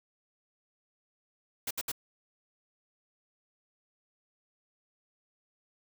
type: noise bursts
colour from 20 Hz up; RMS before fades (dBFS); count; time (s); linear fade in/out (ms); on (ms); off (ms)
white; -34; 3; 1.67-1.918; 5; 38; 67
effects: none